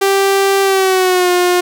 sawtooth tone with pitch glide, 392 to 357.4 Hz, G4 to F4, 0 to +40 cents, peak -6 dBFS, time 0.01-1.61 s, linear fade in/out 10 ms, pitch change -160 cents, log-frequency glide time 0.62-1.3 s, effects none

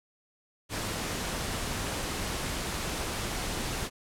pink noise, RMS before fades -33 dBFS, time 0.69-3.9 s, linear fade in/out 50 ms, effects low-pass 11000 Hz 12 dB/octave

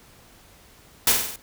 white noise with echo, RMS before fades -17 dBFS, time 1.07-1.12 s, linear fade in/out 2 ms, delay 48 ms, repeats 5, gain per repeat -4 dB, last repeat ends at 1.36 s, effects pink hiss -52 dBFS RMS until 1.42 s

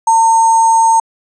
sine tone with sample-and-hold, 905 Hz, A5, 48 cents sharp, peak -6 dBFS, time 0.07-1 s, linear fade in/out 5 ms, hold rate 7350 Hz, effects resampled to 24000 Hz

